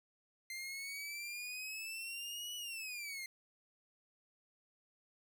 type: exponential two-way sweep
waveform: sawtooth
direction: up then down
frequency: 2087 to 2960 to 2087 Hz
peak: -39 dBFS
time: 0.5-3.26 s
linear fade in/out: 2 ms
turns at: 2.56 s
effects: none